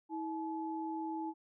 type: tone pair together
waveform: sine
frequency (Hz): 322.6 / 858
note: E4 / A5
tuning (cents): -37 / -44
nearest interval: octave + perfect fourth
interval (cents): 1693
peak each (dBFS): -38 / -40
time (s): 0.09-1.34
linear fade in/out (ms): 50
effects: none